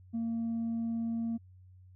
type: tone with tanh clipping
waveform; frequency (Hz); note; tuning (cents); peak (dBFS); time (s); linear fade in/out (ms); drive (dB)
triangle; 229.4; A#3; -28; -31; 0.13-1.38; 20; 6
effects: added 92 Hz sine -53 dBFS peak until 1.95 s